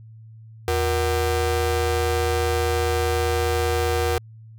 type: ring-modulated tone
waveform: 30% pulse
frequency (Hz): 276.9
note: C#4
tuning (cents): -2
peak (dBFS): -14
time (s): 0.68-4.18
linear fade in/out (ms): 0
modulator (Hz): 196
effects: added 111 Hz sine -41 dBFS peak until 4.58 s